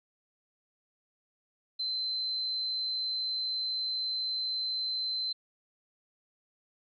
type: tone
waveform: sine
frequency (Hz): 4078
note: C8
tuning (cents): -45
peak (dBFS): -30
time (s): 1.79-5.33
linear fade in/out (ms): 10
effects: none